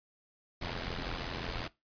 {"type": "noise with amplitude modulation", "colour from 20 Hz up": "pink", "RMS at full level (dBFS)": -34, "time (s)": [0.61, 1.68], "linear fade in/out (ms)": 10, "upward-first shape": "sine", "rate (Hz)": 85.6, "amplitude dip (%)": 75, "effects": ["noise-tail reverb RT60 0.2 s tail -19 dB re dry", "resampled to 11025 Hz"]}